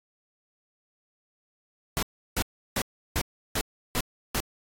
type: noise bursts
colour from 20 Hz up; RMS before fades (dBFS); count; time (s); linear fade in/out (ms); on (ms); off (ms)
pink; -27; 7; 1.97-4.402; 0; 56; 340
effects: AAC 48 kbps